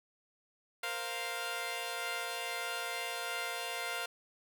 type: chord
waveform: 10% pulse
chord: Bb suspended second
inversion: none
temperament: equal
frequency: 466.2 / 523.3 / 698.5 Hz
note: Bb4 / C5 / F5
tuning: 0 / 0 / 0 cents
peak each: -34 / -34 / -30 dBFS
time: 0.83-4.06 s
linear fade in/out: 5 ms
effects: none